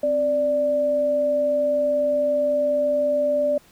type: tone pair together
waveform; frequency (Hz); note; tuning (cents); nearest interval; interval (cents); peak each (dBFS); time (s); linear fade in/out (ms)
sine; 261.6 / 587.3; C4 / D5; 0 / 0; octave + major second; 1400; -30 / -18; 0.03-3.58; 5
effects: pink hiss -54 dBFS RMS until 3.71 s